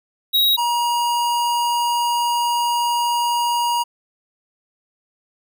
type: tone pair in turn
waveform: square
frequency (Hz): 3819 / 952.2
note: A#7 / A#5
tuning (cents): +41 / +37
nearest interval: 2 octaves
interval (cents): 2404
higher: first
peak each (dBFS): -14 / -18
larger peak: first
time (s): 0.33-0.57 / 0.57-3.84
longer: second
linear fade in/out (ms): 20
effects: none